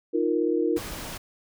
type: chord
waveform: sine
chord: Eb suspended second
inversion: none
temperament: equal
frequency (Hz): 311.1 / 349.2 / 466.2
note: Eb4 / F4 / Bb4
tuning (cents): 0 / 0 / 0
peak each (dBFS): -26 / -25 / -26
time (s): 0.13-0.79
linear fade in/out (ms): 20
type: noise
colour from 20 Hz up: pink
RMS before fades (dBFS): -36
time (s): 0.76-1.18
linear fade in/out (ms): 10
effects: none